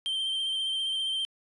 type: tone with vibrato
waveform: triangle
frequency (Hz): 3136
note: G7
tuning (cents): 0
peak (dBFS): -26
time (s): 0.06-1.25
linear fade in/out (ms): 0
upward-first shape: sine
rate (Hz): 15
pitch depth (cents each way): 25
effects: resampled to 24000 Hz